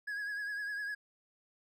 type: tone with vibrato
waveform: triangle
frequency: 1661.2 Hz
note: G#6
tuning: in tune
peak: -34 dBFS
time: 0.07-0.95 s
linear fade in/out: 10 ms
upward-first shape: triangle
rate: 9.9 Hz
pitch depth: 55 cents each way
effects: none